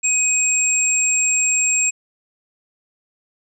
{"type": "tone pair together", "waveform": "sine", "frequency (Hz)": [2524, 7533], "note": ["D#7", "A#8"], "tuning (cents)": [24, 17], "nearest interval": "octave + perfect fifth", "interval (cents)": 1893, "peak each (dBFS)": [-21, -16], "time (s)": [0.03, 1.91], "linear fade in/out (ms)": 20, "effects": []}